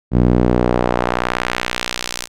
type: tone with band-pass filter sweep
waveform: sawtooth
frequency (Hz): 60.8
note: B1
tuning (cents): -26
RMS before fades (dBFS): -17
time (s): 0.11-2.28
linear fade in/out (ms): 50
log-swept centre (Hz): 190 to 6900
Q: 0.87
effects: none